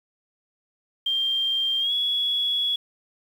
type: tone with pitch glide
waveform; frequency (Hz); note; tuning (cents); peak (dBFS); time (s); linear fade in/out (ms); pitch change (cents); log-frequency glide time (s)
sine; 3181 to 3366; G7 to G#7; +25 to +23; -21; 1.06-2.76; 5; +98; 1.8-1.92
effects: 8-bit